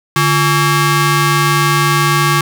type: ring-modulated tone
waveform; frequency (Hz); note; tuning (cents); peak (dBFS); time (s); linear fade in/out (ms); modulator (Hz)
sawtooth; 493.9; B4; 0; -3; 0.16-2.41; 2; 640
effects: none